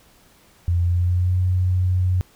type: tone with pitch glide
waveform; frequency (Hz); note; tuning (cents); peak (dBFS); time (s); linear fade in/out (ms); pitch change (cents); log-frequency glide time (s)
sine; 86.7 to 91.38; F2 to F#2; -12 to -21; -16; 0.68-2.21; 0; +91; 0.8-1.38
effects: pink hiss -54 dBFS RMS until 2.35 s